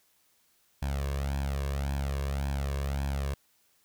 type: tone with flanger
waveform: sawtooth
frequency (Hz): 69.4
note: C#2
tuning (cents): +3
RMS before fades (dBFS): -31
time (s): 0.82-3.34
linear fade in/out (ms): 5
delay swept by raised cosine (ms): 1.2 to 1.83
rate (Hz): 1.8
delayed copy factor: +0.75
effects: white hiss -68 dBFS RMS until 3.84 s